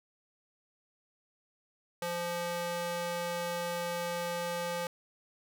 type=tone with high-pass filter; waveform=square; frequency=173.1 Hz; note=F3; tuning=15 cents flat; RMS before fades=-35 dBFS; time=2.02-4.87 s; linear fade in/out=2 ms; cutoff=450 Hz; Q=1.1; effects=none